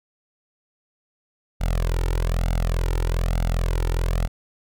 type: tone with flanger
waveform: sawtooth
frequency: 42.46 Hz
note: F1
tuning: 48 cents flat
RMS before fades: -22 dBFS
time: 1.6-4.28 s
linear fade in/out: 20 ms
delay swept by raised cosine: 1.4 to 2.2 ms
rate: 1.1 Hz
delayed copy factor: +0.95
effects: none